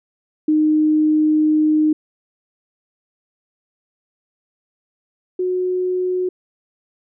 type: tone pair in turn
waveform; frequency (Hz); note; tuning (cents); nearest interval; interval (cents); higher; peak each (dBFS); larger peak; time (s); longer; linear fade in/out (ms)
sine; 307.6 / 365.8; D#4 / F#4; -20 / -20; minor third; 300; second; -12 / -17; first; 0.48-1.93 / 5.39-6.29; first; 5
effects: none